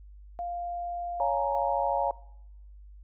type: tone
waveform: sine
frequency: 698.5 Hz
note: F5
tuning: in tune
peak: -31 dBFS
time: 0.39-1.55 s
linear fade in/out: 0 ms
type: chord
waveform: sine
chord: Bb minor seventh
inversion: first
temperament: just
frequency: 559.4 / 699.2 / 839.1 / 932.3 Hz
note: Db5 / F5 / Ab5 / Bb5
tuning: +16 / +2 / +18 / 0 cents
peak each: -30 dBFS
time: 1.2-2.11 s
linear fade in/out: 2 ms
effects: noise-tail reverb RT60 0.8 s tail -21 dB re dry + added 50 Hz sine -46 dBFS peak until 3.03 s